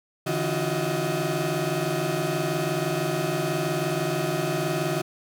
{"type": "tone cluster", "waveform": "35% pulse", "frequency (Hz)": [144.1, 163.2, 347.4, 373.5, 631], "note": ["D3", "E3", "F4", "F#4", "D#5"], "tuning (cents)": [-33, -17, -9, 16, 24], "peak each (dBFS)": -29, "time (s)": [0.26, 5.02], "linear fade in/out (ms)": 10, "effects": []}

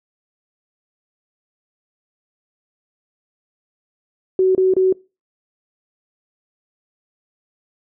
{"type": "tone bursts", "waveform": "sine", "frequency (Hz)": 375.1, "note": "F#4", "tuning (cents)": 24, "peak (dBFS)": -11, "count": 3, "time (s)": [4.39, 4.926], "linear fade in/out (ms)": 2, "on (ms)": 160, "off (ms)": 28, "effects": ["noise-tail reverb RT60 0.3 s tail -24 dB re dry"]}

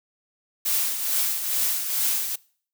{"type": "noise with tremolo", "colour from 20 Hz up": "blue", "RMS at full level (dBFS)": -22, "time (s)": [0.65, 2.36], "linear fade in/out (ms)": 10, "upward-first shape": "triangle", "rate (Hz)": 2.3, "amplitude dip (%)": 60, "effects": ["noise-tail reverb RT60 0.5 s tail -23 dB re dry"]}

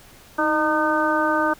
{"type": "harmonic tone with a mistuned harmonic", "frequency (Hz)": 305.3, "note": "D#4", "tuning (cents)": -33, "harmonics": [1, 2, 3, 4, 5], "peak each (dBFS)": [-24, -24, -24, -24, -24], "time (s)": [0.38, 1.54], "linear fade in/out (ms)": 10, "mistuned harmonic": 1, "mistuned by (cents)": 54, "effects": ["pink hiss -48 dBFS RMS until 1.59 s"]}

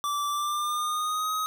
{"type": "tone with pitch glide", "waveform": "square", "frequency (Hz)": [1165, 1263.1], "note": ["D6", "D#6"], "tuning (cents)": [-14, 26], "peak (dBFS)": -27, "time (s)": [0.04, 1.46], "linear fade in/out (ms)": 0, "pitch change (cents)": 140, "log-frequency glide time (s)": [0.28, 1.32], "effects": []}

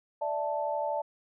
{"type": "chord", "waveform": "sine", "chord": "D suspended second", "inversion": "none", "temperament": "equal", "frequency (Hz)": [587.3, 659.3, 880], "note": ["D5", "E5", "A5"], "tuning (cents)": [0, 0, 0], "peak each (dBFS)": [-32, -35, -32], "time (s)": [0.21, 1.02], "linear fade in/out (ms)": 10, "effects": []}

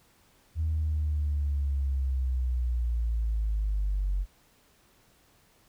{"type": "linear sweep", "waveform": "sine", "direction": "down", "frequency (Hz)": [80.2, 45.98], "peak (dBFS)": -24, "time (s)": [0.55, 4.26], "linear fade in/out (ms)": 50, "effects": ["tanh soft clip ceiling -21 dBFS", "pink hiss -63 dBFS RMS until 5.68 s"]}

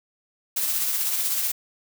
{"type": "noise with tremolo", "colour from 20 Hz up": "blue", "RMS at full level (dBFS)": -23, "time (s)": [0.56, 1.52], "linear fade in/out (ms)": 10, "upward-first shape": "triangle", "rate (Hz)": 16, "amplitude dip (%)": 40, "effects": []}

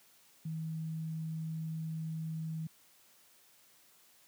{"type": "tone", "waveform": "sine", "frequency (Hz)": 160, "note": "D#3", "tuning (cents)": 49, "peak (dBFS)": -35, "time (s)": [0.45, 2.67], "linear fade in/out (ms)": 5, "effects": ["white hiss -64 dBFS RMS until 4.27 s", "high-pass 100 Hz 12 dB/octave"]}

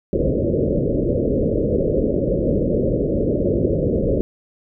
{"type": "low-pass noise", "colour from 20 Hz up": "white", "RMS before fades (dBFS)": -19, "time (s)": [0.13, 4.21], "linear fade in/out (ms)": 0, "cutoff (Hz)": 580, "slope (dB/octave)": 96, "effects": []}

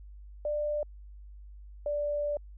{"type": "tone pair in turn", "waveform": "sine", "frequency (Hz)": [594, 585.8], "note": ["D5", "D5"], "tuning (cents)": [20, -5], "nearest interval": "unison", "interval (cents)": 25, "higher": "first", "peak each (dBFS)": -28, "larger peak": "neither", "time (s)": [[0.45, 0.83], [1.86, 2.37]], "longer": "second", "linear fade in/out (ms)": 2, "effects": ["added 50 Hz sine -45 dBFS peak until 2.57 s"]}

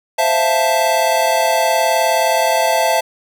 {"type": "chord", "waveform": "square", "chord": "F major seventh", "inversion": "second", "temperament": "equal", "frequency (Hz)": [523.3, 659.3, 698.5, 880], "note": ["C5", "E5", "F5", "A5"], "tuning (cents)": [0, 0, 0, 0], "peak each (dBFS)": [-22, -17, -22, -18], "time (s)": [0.18, 3.01], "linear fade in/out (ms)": 10, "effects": []}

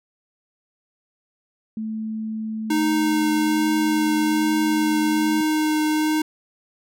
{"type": "tone", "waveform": "sine", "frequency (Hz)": 219.1, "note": "A3", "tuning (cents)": -7, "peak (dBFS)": -25, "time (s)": [1.77, 5.41], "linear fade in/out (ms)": 2}
{"type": "tone with vibrato", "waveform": "square", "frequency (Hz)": 308.6, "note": "D#4", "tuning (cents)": -14, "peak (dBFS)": -19, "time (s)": [2.7, 6.22], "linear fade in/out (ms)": 5, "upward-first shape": "triangle", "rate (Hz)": 1.2, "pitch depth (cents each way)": 10}
{"effects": []}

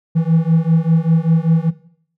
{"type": "beating tone pair", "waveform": "triangle", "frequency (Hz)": [160.9, 166], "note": ["E3", "E3"], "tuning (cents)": [-42, 12], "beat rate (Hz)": 5.1, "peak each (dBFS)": -13, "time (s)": [0.15, 1.71], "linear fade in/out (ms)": 20, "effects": ["noise-tail reverb RT60 0.6 s tail -17 dB re dry"]}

